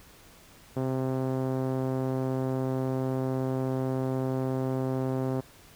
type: tone with low-pass filter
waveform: 5% pulse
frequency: 130.9 Hz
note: C3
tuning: 1 cent sharp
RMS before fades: -29 dBFS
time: 0.76-5.41 s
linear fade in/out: 10 ms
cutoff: 410 Hz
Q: 0.66
effects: pink hiss -54 dBFS RMS until 5.75 s